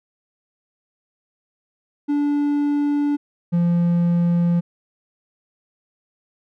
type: tone pair in turn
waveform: triangle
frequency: 290 / 172.44 Hz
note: D4 / F3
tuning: -22 / -22 cents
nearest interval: major sixth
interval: 900 cents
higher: first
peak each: -15 / -13 dBFS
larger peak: second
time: 2.08-3.17 / 3.52-4.61 s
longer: neither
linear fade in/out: 20 ms
effects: none